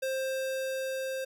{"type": "tone with level ramp", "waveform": "square", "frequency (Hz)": 528, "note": "C5", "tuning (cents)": 16, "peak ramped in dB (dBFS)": [-30, -33], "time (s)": [0.02, 1.25], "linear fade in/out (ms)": 10, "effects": []}